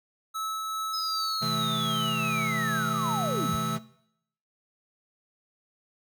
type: tone with tremolo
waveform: square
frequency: 1300 Hz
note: E6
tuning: 24 cents flat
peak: -30 dBFS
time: 0.34-3.77 s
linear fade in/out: 20 ms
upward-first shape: triangle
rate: 2.6 Hz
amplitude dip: 25%
type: linear sweep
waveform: sine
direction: down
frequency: 5140 to 55.8 Hz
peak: -30 dBFS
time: 0.93-3.56 s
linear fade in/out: 10 ms
type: chord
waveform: square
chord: A minor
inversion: first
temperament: equal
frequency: 130.81 / 164.81 / 220 Hz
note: C3 / E3 / A3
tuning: 0 / 0 / 0 cents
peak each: -35 dBFS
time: 1.41-3.79 s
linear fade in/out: 20 ms
effects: noise-tail reverb RT60 0.7 s tail -18 dB re dry